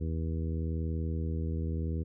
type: harmonic tone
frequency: 80.8 Hz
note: E2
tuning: 34 cents flat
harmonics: 1 / 2 / 3 / 4 / 5 / 6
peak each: -31 / -37 / -41 / -43 / -45 / -47 dBFS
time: 0-2.04 s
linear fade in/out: 20 ms
effects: none